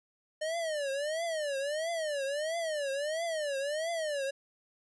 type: tone with vibrato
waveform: square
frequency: 606 Hz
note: D#5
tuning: 46 cents flat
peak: -32 dBFS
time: 0.41-4.31 s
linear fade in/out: 10 ms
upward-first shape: triangle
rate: 1.5 Hz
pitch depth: 220 cents each way
effects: resampled to 24000 Hz